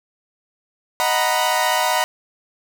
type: chord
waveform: sawtooth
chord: B major seventh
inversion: first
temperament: equal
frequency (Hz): 622.3 / 740 / 932.3 / 987.8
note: D#5 / F#5 / A#5 / B5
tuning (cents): 0 / 0 / 0 / 0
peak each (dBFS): -20 / -18 / -19 / -18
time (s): 1-2.04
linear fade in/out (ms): 0
effects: none